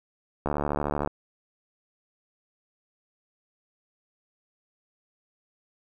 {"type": "click train", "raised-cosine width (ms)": 1, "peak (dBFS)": -13, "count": 46, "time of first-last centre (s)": [0.46, 1.075], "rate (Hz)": 73.2, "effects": ["9-bit"]}